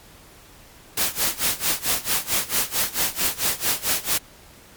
white noise with tremolo, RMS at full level -20 dBFS, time 0.97-4.18 s, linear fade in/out 5 ms, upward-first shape sine, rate 4.5 Hz, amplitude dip 90%, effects pink hiss -48 dBFS RMS until 4.76 s + MP3 96 kbps

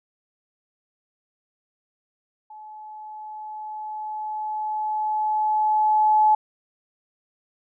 sine tone with level ramp, 857 Hz, A5, 46 cents flat, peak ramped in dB -39 to -13 dBFS, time 2.5-6.35 s, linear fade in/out 5 ms, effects none

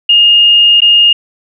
sine tone with dropouts, 2840 Hz, F7, 28 cents sharp, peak -3 dBFS, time 0.09-1.13 s, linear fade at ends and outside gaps 5 ms, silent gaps 0.805-0.818 s, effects none

